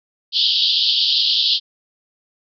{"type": "band-pass noise", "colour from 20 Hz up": "pink", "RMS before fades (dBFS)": -17, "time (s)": [0.32, 1.6], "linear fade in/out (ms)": 50, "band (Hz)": [3000, 4900], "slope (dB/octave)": 96, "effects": []}